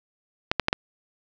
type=clicks; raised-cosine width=0.3 ms; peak=-4 dBFS; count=4; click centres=0.515 / 0.597 / 0.684 / 0.729 s; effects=resampled to 16000 Hz + 7-bit